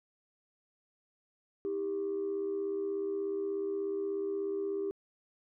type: tone pair together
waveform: sine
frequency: 320 / 396.6 Hz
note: D#4 / G4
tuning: +49 / +20 cents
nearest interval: major third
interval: 371 cents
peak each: -39 / -31 dBFS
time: 1.65-4.91 s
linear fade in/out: 0 ms
effects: tanh soft clip ceiling -27 dBFS